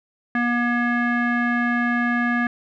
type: tone with low-pass filter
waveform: square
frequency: 240 Hz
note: B3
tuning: 49 cents flat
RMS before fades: -21 dBFS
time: 0.35-2.47 s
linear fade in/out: 2 ms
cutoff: 1800 Hz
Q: 6.9
effects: none